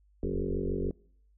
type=tone with frequency modulation; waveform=sine; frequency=214.7 Hz; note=A3; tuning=42 cents flat; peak=-28 dBFS; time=0.23-0.91 s; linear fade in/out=2 ms; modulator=47 Hz; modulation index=5; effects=noise-tail reverb RT60 0.6 s tail -24 dB re dry + added 50 Hz sine -61 dBFS peak until 1.37 s